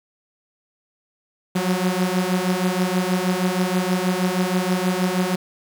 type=beating tone pair; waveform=sawtooth; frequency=180 / 186.3 Hz; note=F#3 / F#3; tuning=-47 / +12 cents; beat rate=6.3 Hz; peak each=-18 dBFS; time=1.55-5.36 s; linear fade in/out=10 ms; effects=7-bit